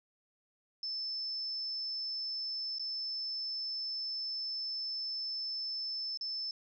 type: tone with dropouts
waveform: sine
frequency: 5270 Hz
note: E8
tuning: 1 cent flat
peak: -35 dBFS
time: 0.83-6.51 s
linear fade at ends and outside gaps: 2 ms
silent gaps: 2.785-2.795 / 6.174-6.21 s
effects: none